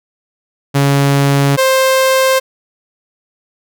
sawtooth tone pair in turn, 140 / 526.3 Hz, C#3 / C5, +18 / +10 cents, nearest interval octave + major seventh, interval 2292 cents, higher second, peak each -5 dBFS, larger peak neither, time 0.74-1.57 / 1.57-2.4 s, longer neither, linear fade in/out 20 ms, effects none

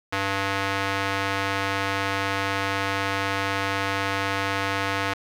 square tone with band-pass filter, 98 Hz, G2, in tune, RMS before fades -26 dBFS, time 0.12-5.14 s, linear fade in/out 10 ms, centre 1800 Hz, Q 0.84, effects 7-bit

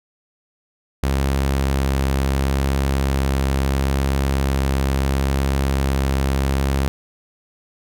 sawtooth tone with vibrato, 67.8 Hz, C#2, 38 cents flat, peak -13 dBFS, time 1.03-6.88 s, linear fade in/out 0 ms, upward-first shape sine, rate 0.73 Hz, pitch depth 8 cents each way, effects none

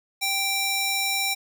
square tone with high-pass filter, 784 Hz, G5, in tune, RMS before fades -25 dBFS, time 0.21-1.35 s, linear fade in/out 20 ms, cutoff 2100 Hz, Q 0.67, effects none

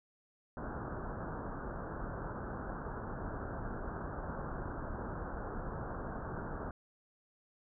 pink low-pass noise, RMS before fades -41 dBFS, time 0.57-6.71 s, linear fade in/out 2 ms, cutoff 1600 Hz, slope 96 dB/octave, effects none

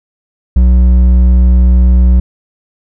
sine tone with hard clipping, 61.74 Hz, B1, in tune, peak -5 dBFS, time 0.56-2.2 s, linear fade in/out 5 ms, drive 6 dB, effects none

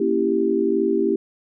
sine chord, A# diminished seventh, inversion none, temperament equal, 233.1 / 277.2 / 329.6 / 392 Hz, A#3 / C#4 / E4 / G4, 0 / 0 / 0 / 0 cents, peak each -25 / -26 / -22 / -20 dBFS, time 0-1.16 s, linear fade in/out 5 ms, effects none

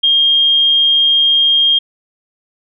sine tone, 3223 Hz, G7, 47 cents sharp, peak -8 dBFS, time 0.03-1.79 s, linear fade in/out 10 ms, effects none

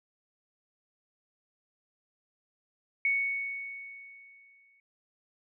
sine tone with exponential decay, 2221 Hz, C#7, 3 cents sharp, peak -23 dBFS, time 3.05-4.8 s, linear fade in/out 2 ms, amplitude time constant 380 ms, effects none

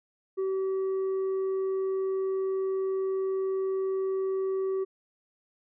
sine tone with tanh clipping, 382.7 Hz, G4, 42 cents flat, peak -27 dBFS, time 0.37-4.85 s, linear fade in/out 20 ms, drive 3 dB, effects none

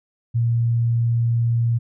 sine tone, 117.1 Hz, A#2, 8 cents sharp, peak -16 dBFS, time 0.34-1.79 s, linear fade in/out 20 ms, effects none

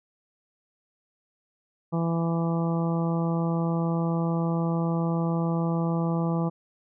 harmonic tone, 166.8 Hz, E3, 21 cents sharp, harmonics 1 / 2 / 3 / 4 / 5 / 6 / 7, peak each -24 / -32 / -34 / -37 / -37 / -40 / -39 dBFS, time 1.92-6.5 s, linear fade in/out 20 ms, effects none

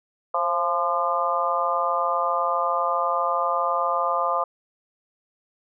harmonic tone with a mistuned harmonic, 172.3 Hz, F3, 23 cents flat, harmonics 3 / 4 / 5 / 6 / 7, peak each -28 / -27 / -30 / -26 / -25 dBFS, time 0.34-4.44 s, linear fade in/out 5 ms, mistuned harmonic 3, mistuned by +42 cents, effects none

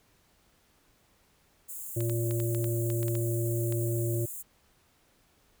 white high-pass noise, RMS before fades -40 dBFS, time 1.68-4.43 s, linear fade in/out 20 ms, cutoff 6800 Hz, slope 96 dB/octave
harmonic tone, 115.9 Hz, A#2, 10 cents flat, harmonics 1 / 3 / 5, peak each -28 / -32 / -40 dBFS, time 1.96-4.26 s, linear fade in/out 10 ms
clicks, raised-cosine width 0.2 ms, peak -25 dBFS, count 11, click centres 2.006 / 2.097 / 2.31 / 2.401 / 2.548 / 2.643 / 2.902 / 3.03 / 3.082 / 3.153 / 3.724 s
effects pink hiss -66 dBFS RMS until 5.6 s

